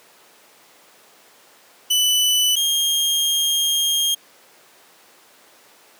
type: tone pair in turn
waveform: sawtooth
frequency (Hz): 2985 / 3228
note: F#7 / G#7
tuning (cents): +15 / -50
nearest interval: minor second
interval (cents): 135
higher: second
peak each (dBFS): -12 / -14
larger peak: first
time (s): 1.9-2.56 / 2.56-4.15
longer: second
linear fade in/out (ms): 10
effects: pink hiss -50 dBFS RMS until 5.99 s + high-pass 400 Hz 12 dB/octave